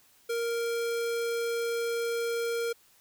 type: tone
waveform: square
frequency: 466.2 Hz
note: A#4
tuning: in tune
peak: -29 dBFS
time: 0.29-2.73 s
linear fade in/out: 10 ms
effects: white hiss -62 dBFS RMS until 3 s